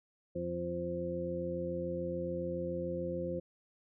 harmonic tone, 87 Hz, F2, 6 cents flat, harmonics 1 / 2 / 3 / 4 / 6, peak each -46 / -40 / -47 / -40 / -37 dBFS, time 0.35-3.4 s, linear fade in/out 10 ms, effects none

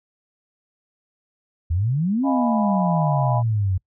sine exponential two-way sweep, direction up then down, 77.78 to 277.1 to 90.3 Hz, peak -18 dBFS, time 1.7-3.78 s, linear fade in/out 10 ms, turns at 2.25 s
sine chord, F half-diminished seventh, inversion third, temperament equal, 622.3 / 698.5 / 830.6 / 987.8 Hz, Eb5 / F5 / Ab5 / Cb6, 0 / 0 / 0 / 0 cents, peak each -27 dBFS, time 2.23-3.43 s, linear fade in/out 50 ms
effects noise-tail reverb RT60 0.1 s tail -25 dB re dry

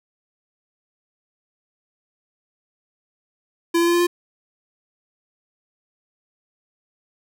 square tone with pitch steps, 338.1 / 341 / 344 / 347 / 350 Hz, E4 / F4 / F4 / F4 / F4, +44 / -41 / -26 / -11 / +4 cents, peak -16 dBFS, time 3.74-4.07 s, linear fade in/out 10 ms, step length 66 ms, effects none

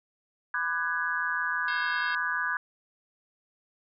sine chord, G# half-diminished seventh, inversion first, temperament just, 996.7 / 1196.1 / 1495.1 / 1661.2 Hz, B5 / D6 / F#6 / G#6, +16 / +31 / +18 / 0 cents, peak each -35 / -35 / -31 / -30 dBFS, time 0.54-2.57 s, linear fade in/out 2 ms
harmonic tone, 537 Hz, C5, 45 cents sharp, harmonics 3 / 4 / 5 / 6 / 7 / 8 / 9, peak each -37 / -43 / -43 / -44 / -44 / -47 / -45 dBFS, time 1.68-2.15 s, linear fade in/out 2 ms
effects none

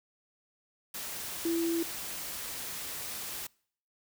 sine tone in noise, 334.2 Hz, E4, 24 cents sharp, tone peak -27 dBFS, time 1.45-1.83 s, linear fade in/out 5 ms, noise white, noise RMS -39 dBFS, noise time 0.94-3.47 s, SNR +9 dB, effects noise-tail reverb RT60 0.6 s tail -26 dB re dry

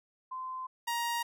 sine / sawtooth tone pair in turn, 1033 / 941.2 Hz, C6 / A#5, -22 / +16 cents, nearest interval major second, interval 162 cents, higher first, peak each -36 / -27 dBFS, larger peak second, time 0.31-0.67 / 0.87-1.23 s, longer neither, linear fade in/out 10 ms, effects none

